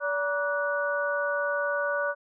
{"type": "tone cluster", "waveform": "sine", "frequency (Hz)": [575, 953, 1161, 1475], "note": ["D5", "A#5", "D6", "F#6"], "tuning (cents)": [-37, 38, -20, -6], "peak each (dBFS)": [-28, -37, -34, -29], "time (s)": [0, 2.15], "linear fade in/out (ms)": 50, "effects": []}